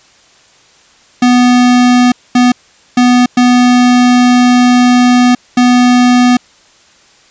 square tone bursts at uneven times, 246.9 Hz, B3, in tune, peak -5 dBFS, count 5, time 1.22-2.12 / 2.35-2.52 / 2.97-3.26 / 3.37-5.35 / 5.57-6.37 s, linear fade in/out 5 ms, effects white hiss -45 dBFS RMS until 7.3 s + resampled to 16000 Hz

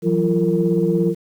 sine tone cluster, 168 / 185.1 / 341.6 / 457.3 Hz, E3 / F#3 / F4 / A#4, +33 / +1 / -38 / -33 cents, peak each -20 dBFS, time 0.02-1.15 s, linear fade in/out 50 ms, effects tanh soft clip ceiling -5 dBFS + 8-bit

